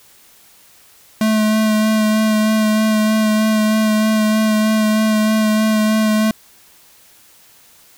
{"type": "tone with vibrato", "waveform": "square", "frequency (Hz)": 216.4, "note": "A3", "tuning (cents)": -29, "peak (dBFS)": -13, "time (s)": [1.21, 6.31], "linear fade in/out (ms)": 2, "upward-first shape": "sine", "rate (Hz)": 3.2, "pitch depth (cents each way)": 15, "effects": ["white hiss -48 dBFS RMS until 7.97 s"]}